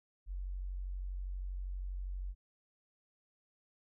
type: tone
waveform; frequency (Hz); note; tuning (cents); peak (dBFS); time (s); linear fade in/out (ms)
sine; 46.25; F#1; 0; -37; 0.26-2.35; 50
effects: none